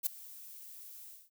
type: noise with ADSR envelope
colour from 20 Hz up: violet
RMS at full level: -29 dBFS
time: 0.03-1.3 s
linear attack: 34 ms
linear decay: 6 ms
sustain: -21 dB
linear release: 220 ms
effects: none